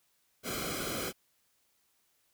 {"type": "noise with comb filter", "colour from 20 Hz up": "pink", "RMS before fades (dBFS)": -36, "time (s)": [0.43, 1.13], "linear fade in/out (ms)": 50, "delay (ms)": 1.1, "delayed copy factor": -0.85, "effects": ["white hiss -73 dBFS RMS until 2.33 s"]}